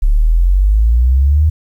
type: exponential sweep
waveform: sine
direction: up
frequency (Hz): 34.54 to 79.8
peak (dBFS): -7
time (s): 0.02-1.5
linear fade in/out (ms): 10
effects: 8-bit